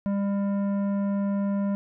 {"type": "tone with tanh clipping", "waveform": "sine", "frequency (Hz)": 199.8, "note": "G3", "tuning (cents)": 33, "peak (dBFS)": -25, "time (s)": [0.06, 1.75], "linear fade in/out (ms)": 0, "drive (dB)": 12, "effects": []}